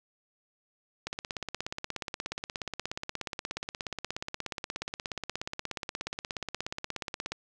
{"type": "click train", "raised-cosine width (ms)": 0.2, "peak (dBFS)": -17, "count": 106, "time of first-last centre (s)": [1.07, 7.32], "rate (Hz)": 16.8, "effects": []}